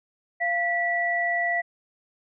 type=tone pair together; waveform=sine; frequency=691.6 / 1956 Hz; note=F5 / B6; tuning=-17 / -17 cents; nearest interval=octave + tritone; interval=1800 cents; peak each=-26 / -24 dBFS; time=0.4-1.62 s; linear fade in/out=20 ms; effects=none